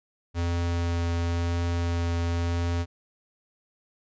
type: tone with vibrato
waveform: square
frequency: 85.5 Hz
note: F2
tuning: 36 cents flat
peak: -25 dBFS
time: 0.34-2.86 s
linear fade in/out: 50 ms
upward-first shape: triangle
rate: 0.95 Hz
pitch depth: 9 cents each way
effects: resampled to 16000 Hz